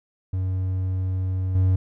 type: tone with level steps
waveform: triangle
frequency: 93.3 Hz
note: F#2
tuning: 15 cents sharp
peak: -20 / -14 dBFS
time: 0.33-1.76 s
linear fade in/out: 5 ms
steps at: 1.55 s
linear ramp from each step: 2 ms
effects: none